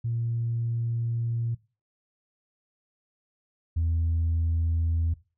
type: tone pair in turn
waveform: sine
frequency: 116.54 / 82.41 Hz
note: A#2 / E2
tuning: 0 / 0 cents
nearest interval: tritone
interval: 600 cents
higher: first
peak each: -25 / -21 dBFS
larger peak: second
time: 0.04-1.55 / 3.76-5.14 s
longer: first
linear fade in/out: 10 ms
effects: noise-tail reverb RT60 0.3 s tail -19 dB re dry + tanh soft clip ceiling -20 dBFS